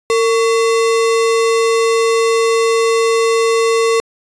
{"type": "tone with sample-and-hold", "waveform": "sine", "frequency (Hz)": 455.7, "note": "A#4", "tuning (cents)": -39, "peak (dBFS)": -10, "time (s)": [0.1, 4], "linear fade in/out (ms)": 0, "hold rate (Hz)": 1575, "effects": ["resampled to 22050 Hz"]}